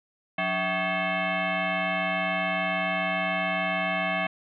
sine tone with frequency modulation, 760 Hz, F#5, 46 cents sharp, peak -24 dBFS, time 0.38-4.27 s, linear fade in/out 5 ms, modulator 471 Hz, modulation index 4.2, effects none

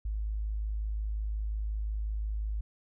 sine tone, 52.8 Hz, G#1, 29 cents sharp, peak -30 dBFS, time 0.05-2.61 s, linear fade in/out 5 ms, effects none

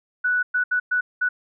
sine tone bursts at uneven times, 1479 Hz, F#6, 1 cent flat, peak -18 dBFS, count 5, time 0.24-0.43 / 0.54-0.64 / 0.71-0.8 / 0.91-1.01 / 1.21-1.29 s, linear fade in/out 10 ms, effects none

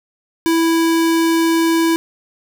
square tone, 329.6 Hz, E4, in tune, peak -13 dBFS, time 0.46-1.96 s, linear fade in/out 0 ms, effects none

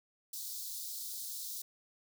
white high-pass noise, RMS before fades -42 dBFS, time 0.33-1.62 s, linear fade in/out 5 ms, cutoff 3800 Hz, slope 48 dB/octave, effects none

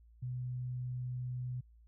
sine tone, 125.2 Hz, B2, 24 cents sharp, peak -36 dBFS, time 0.22-1.61 s, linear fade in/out 10 ms, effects added 57 Hz sine -58 dBFS peak until 1.87 s

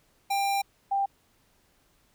square / sine tone pair in turn, 794 / 791.2 Hz, G5 / G5, +22 / +16 cents, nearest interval unison, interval 6 cents, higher first, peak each -25 / -23 dBFS, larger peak second, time 0.3-0.62 / 0.91-1.06 s, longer first, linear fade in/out 10 ms, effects pink hiss -66 dBFS RMS until 2.14 s

